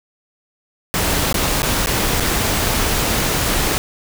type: noise with dropouts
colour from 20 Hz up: pink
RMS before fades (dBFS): -18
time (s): 0.94-3.78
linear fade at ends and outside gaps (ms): 0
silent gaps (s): 1.327-1.343 / 1.62-1.63 / 1.86-1.871 / 2.199-2.205
effects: none

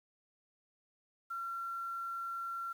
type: tone with quantisation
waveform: sine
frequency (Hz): 1365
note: F6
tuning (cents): -40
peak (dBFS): -37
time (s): 1.3-2.73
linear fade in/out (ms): 10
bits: 10
effects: none

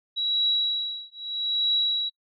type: tone with tremolo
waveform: sine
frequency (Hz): 3889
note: B7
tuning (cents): -27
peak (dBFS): -19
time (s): 0.16-2.1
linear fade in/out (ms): 20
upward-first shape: triangle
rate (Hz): 0.79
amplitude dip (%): 100
effects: noise-tail reverb RT60 0.1 s tail -26 dB re dry

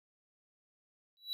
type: tone with exponential growth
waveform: triangle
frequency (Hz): 3926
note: B7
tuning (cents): -11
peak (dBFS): -30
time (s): 1.17-1.33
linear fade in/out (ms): 0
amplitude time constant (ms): 34
effects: none

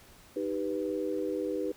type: chord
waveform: sine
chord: Eb augmented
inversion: none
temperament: equal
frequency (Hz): 311.1 / 392 / 493.9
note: Eb4 / G4 / B4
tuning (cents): 0 / 0 / 0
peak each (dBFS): -34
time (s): 0.36-1.72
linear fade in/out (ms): 5
effects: pink hiss -56 dBFS RMS until 1.76 s

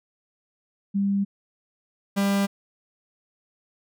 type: tone pair in turn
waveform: sine / 45% pulse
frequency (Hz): 198.8 / 198.8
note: G3 / G3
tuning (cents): +25 / +25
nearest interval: unison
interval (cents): 0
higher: neither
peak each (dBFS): -20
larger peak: neither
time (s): 0.94-1.25 / 2.16-2.47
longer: neither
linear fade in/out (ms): 20
effects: none

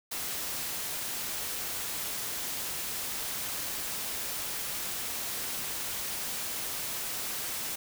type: noise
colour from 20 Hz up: white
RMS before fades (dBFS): -35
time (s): 0.11-7.76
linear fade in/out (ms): 10
effects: none

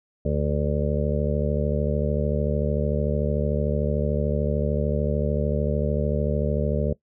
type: harmonic tone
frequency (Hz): 73.42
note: D2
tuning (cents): 0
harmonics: 1 / 2 / 3 / 5 / 6 / 7 / 8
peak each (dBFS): -26 / -26 / -29 / -34 / -29 / -32 / -30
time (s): 0.25-6.93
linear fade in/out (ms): 5
effects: noise-tail reverb RT60 0.1 s tail -19 dB re dry

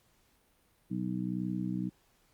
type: harmonic tone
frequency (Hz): 61.74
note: B1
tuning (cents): 0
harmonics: 2 / 3 / 4 / 5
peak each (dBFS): -40 / -34 / -39 / -38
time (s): 0.9-1.9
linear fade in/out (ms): 20
effects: pink hiss -69 dBFS RMS until 2.33 s + Opus 48 kbps

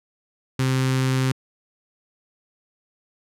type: tone with notch filter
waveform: sawtooth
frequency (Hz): 130.81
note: C3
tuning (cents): 0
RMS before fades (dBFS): -21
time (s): 0.59-1.32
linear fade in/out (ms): 5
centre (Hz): 660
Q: 1.1
effects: low-pass 11000 Hz 12 dB/octave

